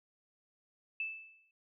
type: tone with exponential decay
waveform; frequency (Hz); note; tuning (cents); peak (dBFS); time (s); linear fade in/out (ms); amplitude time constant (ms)
sine; 2633; E7; -3; -32; 1-1.51; 2; 110
effects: none